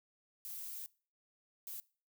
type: noise bursts at uneven times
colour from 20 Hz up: violet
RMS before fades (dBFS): -45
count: 2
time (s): 0.45-0.86 / 1.67-1.8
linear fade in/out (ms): 0
effects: noise-tail reverb RT60 0.4 s tail -22 dB re dry